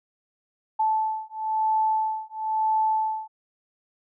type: beating tone pair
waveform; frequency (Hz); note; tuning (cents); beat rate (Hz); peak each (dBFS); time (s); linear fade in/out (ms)
sine; 873 / 874; A5 / A5; -14 / -12; 1; -25; 0.79-3.28; 10
effects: none